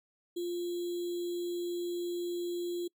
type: tone with sample-and-hold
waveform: sine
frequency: 349.2 Hz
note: F4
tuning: in tune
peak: -32 dBFS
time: 0.36-2.88 s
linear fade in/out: 10 ms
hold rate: 3675 Hz
effects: noise-tail reverb RT60 0.1 s tail -25 dB re dry